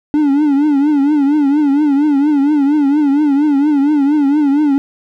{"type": "tone with vibrato", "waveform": "triangle", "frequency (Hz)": 289, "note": "D4", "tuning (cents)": -28, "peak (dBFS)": -7, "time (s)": [0.14, 4.78], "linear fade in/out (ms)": 0, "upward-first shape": "triangle", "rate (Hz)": 4.3, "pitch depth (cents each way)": 120, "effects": []}